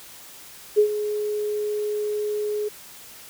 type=tone with ADSR envelope; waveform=sine; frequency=420 Hz; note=G#4; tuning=19 cents sharp; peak=-11 dBFS; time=0.76-2.69 s; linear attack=28 ms; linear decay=87 ms; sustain=-12 dB; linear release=13 ms; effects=white hiss -44 dBFS RMS until 3.29 s